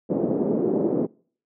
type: band-pass noise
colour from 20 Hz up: white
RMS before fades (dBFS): -23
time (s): 0.09-1.07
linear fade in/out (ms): 20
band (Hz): 180 to 440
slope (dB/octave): 24
effects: noise-tail reverb RT60 0.5 s tail -26 dB re dry